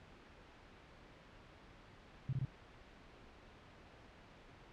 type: tone bursts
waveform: sine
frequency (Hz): 131.6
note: C3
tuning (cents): +10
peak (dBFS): -34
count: 3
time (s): 2.29-2.45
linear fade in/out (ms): 2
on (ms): 38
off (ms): 23
effects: pink hiss -59 dBFS RMS until 4.72 s + low-pass 3000 Hz 12 dB/octave